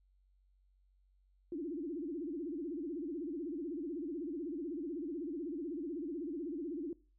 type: tone with vibrato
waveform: sine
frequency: 314.2 Hz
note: D#4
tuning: 17 cents sharp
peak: -37 dBFS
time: 1.52-6.93 s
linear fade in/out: 2 ms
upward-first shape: sine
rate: 16 Hz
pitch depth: 220 cents each way
effects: noise-tail reverb RT60 0.4 s tail -23 dB re dry + added 47 Hz sine -67 dBFS peak until 7.18 s